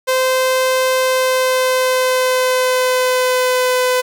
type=tone with pitch glide; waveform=sawtooth; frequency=517 to 504.6 Hz; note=C5 to B4; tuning=-21 to +37 cents; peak=-9 dBFS; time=0.07-4.02 s; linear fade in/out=20 ms; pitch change=-42 cents; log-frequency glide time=0.99-3.81 s; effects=none